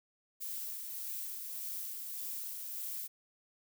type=noise with tremolo; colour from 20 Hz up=violet; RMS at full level=-40 dBFS; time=0.4-3.08 s; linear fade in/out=20 ms; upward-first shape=sine; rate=1.7 Hz; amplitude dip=30%; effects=none